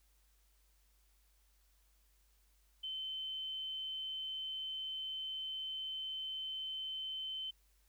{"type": "tone", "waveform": "sine", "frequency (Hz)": 3072, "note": "G7", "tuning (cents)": -36, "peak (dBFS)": -39, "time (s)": [2.83, 7.51], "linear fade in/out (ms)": 10, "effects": ["added 50 Hz sine -69 dBFS peak until 7.88 s", "white hiss -75 dBFS RMS until 7.88 s"]}